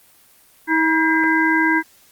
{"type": "harmonic tone with a mistuned harmonic", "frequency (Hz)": 320, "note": "D#4", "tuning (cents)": 49, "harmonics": [1, 3, 5, 6], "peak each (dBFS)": [-18, -21, -18, -22], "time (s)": [0.67, 1.83], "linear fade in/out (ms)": 50, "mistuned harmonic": 6, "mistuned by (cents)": 99, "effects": ["white hiss -52 dBFS RMS until 2.11 s", "Opus 24 kbps"]}